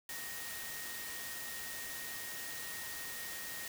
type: tone in noise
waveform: sine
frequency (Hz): 1864.7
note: A#6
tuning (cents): 0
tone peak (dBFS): -47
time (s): 0.09-3.68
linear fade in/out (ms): 2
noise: white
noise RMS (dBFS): -44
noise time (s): 0.09-3.68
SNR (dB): -6
effects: none